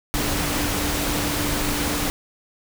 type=tone in noise; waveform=sine; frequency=293.6 Hz; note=D4; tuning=in tune; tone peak=-29 dBFS; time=0.14-2.1 s; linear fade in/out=0 ms; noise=pink; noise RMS=-24 dBFS; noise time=0.14-2.1 s; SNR=-8 dB; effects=none